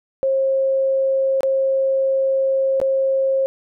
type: tone with dropouts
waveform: sine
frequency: 536 Hz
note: C5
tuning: 42 cents sharp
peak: -15 dBFS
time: 0.23-3.46 s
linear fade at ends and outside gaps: 0 ms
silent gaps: 1.407-1.432 / 2.801-2.815 s
effects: none